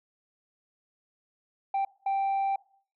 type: tone bursts at uneven times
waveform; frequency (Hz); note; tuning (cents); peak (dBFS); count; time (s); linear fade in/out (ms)
sine; 784; G5; 0; -22; 2; 1.74-1.85 / 2.06-2.56; 5
effects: noise-tail reverb RT60 0.5 s tail -22 dB re dry + tanh soft clip ceiling -24 dBFS